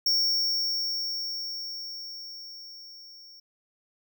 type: tone with level ramp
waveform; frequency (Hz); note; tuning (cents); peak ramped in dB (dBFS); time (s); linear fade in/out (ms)
square; 5490; F8; -31; -21 to -48; 0.06-3.4; 5
effects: none